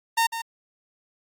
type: tone with echo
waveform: sawtooth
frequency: 915 Hz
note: A#5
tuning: 32 cents flat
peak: -15 dBFS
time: 0.17-0.27 s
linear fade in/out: 10 ms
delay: 150 ms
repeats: 1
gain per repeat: -10 dB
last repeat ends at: 0.42 s
effects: AAC 64 kbps